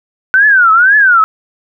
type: tone with vibrato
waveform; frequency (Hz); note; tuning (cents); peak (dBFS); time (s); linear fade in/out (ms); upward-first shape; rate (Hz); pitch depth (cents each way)
sine; 1491; F#6; +13; -4; 0.34-1.24; 0; triangle; 2; 270
effects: none